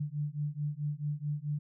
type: beating tone pair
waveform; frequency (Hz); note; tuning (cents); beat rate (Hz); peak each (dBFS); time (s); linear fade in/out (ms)
sine; 145.4 / 150; D3 / D3; -17 / +37; 4.6; -35 / -35; 0-1.59; 10
effects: none